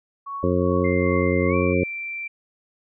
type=tone with tremolo; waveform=sine; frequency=1113 Hz; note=C#6; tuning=7 cents sharp; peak=-27 dBFS; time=0.26-1.74 s; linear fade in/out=10 ms; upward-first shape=triangle; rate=2.5 Hz; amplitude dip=90%
type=harmonic tone; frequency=89.9 Hz; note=F#2; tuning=49 cents flat; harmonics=1 / 2 / 3 / 4 / 5 / 6; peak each=-25 / -25 / -25 / -25 / -25 / -25 dBFS; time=0.43-1.84 s; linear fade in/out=5 ms
type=tone with pitch glide; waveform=sine; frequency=2093 to 2349 Hz; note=C7 to D7; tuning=0 to 0 cents; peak=-28 dBFS; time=0.84-2.28 s; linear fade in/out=10 ms; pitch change=+200 cents; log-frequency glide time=1.48-1.55 s
effects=none